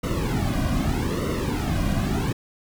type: noise with flanger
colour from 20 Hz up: brown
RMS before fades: -24 dBFS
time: 0.03-2.33 s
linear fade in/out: 10 ms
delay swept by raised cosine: 1.2 to 2.3 ms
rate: 0.81 Hz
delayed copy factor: -0.9
effects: none